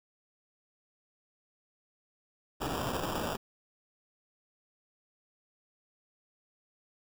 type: noise with sample-and-hold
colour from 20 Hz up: white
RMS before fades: -34 dBFS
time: 2.6-3.37 s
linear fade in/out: 20 ms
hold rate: 2100 Hz
effects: none